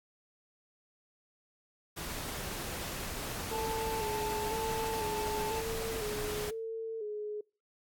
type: noise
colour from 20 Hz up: pink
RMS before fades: -39 dBFS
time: 1.96-6.51 s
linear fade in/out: 20 ms
type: tone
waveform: triangle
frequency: 879 Hz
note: A5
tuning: 2 cents flat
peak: -34 dBFS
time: 3.5-5.63 s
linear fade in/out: 50 ms
type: tone with vibrato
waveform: sine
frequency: 434.8 Hz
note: A4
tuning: 21 cents flat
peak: -35 dBFS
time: 3.51-7.41 s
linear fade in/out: 5 ms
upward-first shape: square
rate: 1 Hz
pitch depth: 57 cents each way
effects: noise-tail reverb RT60 0.4 s tail -26 dB re dry + AAC 64 kbps